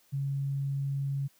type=tone; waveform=sine; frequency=138.59 Hz; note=C#3; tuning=in tune; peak=-28 dBFS; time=0.12-1.28 s; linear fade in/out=20 ms; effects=white hiss -65 dBFS RMS until 1.39 s + high-pass 80 Hz 12 dB/octave